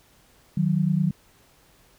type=tone pair together; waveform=sine; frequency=155.57 / 185 Hz; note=D#3 / F#3; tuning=0 / 0 cents; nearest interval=minor third; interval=300 cents; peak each=-22 / -22 dBFS; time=0.57-1.11 s; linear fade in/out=5 ms; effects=pink hiss -58 dBFS RMS until 1.98 s